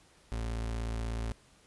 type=tone; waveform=35% pulse; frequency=56.5 Hz; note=A1; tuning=47 cents sharp; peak=-31 dBFS; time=0.32-1.32 s; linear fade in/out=0 ms; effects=pink hiss -62 dBFS RMS until 1.66 s + resampled to 24000 Hz